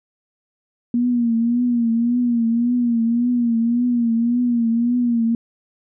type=tone with vibrato; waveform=sine; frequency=236.8 Hz; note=A#3; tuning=27 cents sharp; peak=-15 dBFS; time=0.94-5.35 s; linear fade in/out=2 ms; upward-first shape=triangle; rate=1.8 Hz; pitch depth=77 cents each way; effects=none